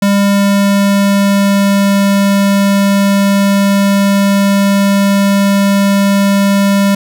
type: tone with pitch glide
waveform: square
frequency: 200 to 198.73 Hz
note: G3 to G3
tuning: +35 to +24 cents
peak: -8 dBFS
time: 0.02-6.95 s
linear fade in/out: 5 ms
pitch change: -11 cents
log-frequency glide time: 0.22-1.96 s
effects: none